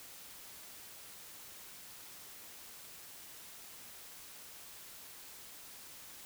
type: silence
effects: white hiss -52 dBFS RMS until 6.25 s